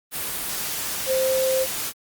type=tone in noise; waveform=sine; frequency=523.3 Hz; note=C5; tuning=in tune; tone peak=-19 dBFS; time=1.06-1.67 s; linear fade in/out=50 ms; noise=white; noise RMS=-28 dBFS; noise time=0.11-1.93 s; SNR=+6 dB; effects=Opus 32 kbps